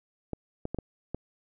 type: clicks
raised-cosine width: 2 ms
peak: -19 dBFS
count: 5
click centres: 0.333 / 0.654 / 0.746 / 0.787 / 1.146 s
effects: none